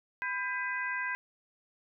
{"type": "harmonic tone with a mistuned harmonic", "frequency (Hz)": 501, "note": "B4", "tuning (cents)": 25, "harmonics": [2, 3, 4, 5], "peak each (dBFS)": [-38, -34, -37, -42], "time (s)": [0.22, 1.15], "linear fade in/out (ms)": 0, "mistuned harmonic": 3, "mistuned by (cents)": 100, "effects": []}